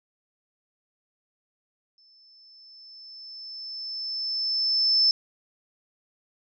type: tone with exponential growth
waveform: sine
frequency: 5274 Hz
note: E8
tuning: in tune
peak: -16 dBFS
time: 1.98-5.11 s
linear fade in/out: 1 ms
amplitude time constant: 680 ms
effects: none